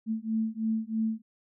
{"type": "beating tone pair", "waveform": "sine", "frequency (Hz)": [220, 223.1], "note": ["A3", "A3"], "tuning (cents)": [0, 24], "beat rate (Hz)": 3.1, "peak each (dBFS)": -30, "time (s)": [0.06, 1.22], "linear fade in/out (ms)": 50, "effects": []}